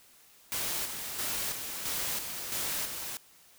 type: noise with tremolo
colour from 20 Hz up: white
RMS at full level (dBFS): -33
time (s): 0.52-3.17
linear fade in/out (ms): 0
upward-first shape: square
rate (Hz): 1.5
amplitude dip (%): 45
effects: white hiss -59 dBFS RMS until 3.58 s